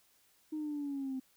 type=linear sweep; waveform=sine; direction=down; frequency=311.2 to 258.8 Hz; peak=-34 dBFS; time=0.52-1.2 s; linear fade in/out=10 ms; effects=tanh soft clip ceiling -31 dBFS + white hiss -69 dBFS RMS until 1.36 s